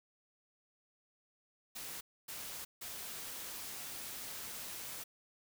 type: noise bursts at uneven times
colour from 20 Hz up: white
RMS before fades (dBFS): -45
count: 3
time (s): 1.75-2.01 / 2.28-2.65 / 2.81-5.04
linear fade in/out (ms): 10
effects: none